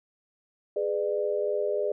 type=chord; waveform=sine; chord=G# diminished; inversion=none; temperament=just; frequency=415.3 / 498.4 / 598 Hz; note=G#4 / B4 / D5; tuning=0 / +16 / +31 cents; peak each=-28 / -32 / -29 dBFS; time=0.76-1.92 s; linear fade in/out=5 ms; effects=none